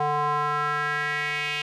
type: tone with band-pass filter sweep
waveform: square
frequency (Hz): 148.1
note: D3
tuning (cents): +15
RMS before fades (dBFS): -26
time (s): 0-1.62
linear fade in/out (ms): 5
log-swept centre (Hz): 840 to 2700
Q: 3.5
effects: none